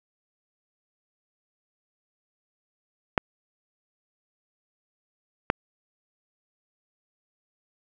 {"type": "clicks", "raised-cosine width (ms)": 0.5, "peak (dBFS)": -4, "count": 2, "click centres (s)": [3.178, 5.501], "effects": []}